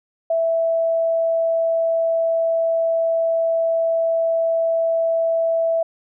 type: tone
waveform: sine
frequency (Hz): 659.3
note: E5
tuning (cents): 0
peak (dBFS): -16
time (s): 0.3-5.83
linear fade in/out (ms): 5
effects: none